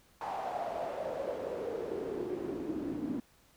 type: noise with band-pass filter sweep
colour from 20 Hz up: pink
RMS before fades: -37 dBFS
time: 0.21-3.2 s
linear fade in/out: 2 ms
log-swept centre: 820 to 260 Hz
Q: 5.6
effects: pink hiss -65 dBFS RMS until 3.56 s